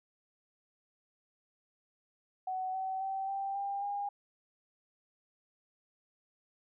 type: tone with pitch steps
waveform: sine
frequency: 749 / 760.8 / 772.7 / 784.9 / 797.2 / 809.7 Hz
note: F#5 / F#5 / G5 / G5 / G5 / G#5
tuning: +21 / +48 / -25 / +2 / +29 / -44 cents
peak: -33 dBFS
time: 2.47-4.09 s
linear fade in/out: 5 ms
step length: 270 ms
effects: none